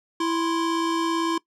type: tone pair together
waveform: square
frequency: 331.1 / 1051.2 Hz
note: E4 / C6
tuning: +8 / +8 cents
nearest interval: octave + minor sixth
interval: 2000 cents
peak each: -24 / -28 dBFS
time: 0.2-1.38 s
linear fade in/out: 5 ms
effects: noise-tail reverb RT60 0.1 s tail -21 dB re dry + low-pass 7000 Hz 12 dB/octave